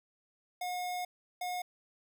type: tone bursts at uneven times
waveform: square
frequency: 721 Hz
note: F#5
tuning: 45 cents flat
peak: -35 dBFS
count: 2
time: 0.61-1.05 / 1.41-1.62 s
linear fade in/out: 5 ms
effects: none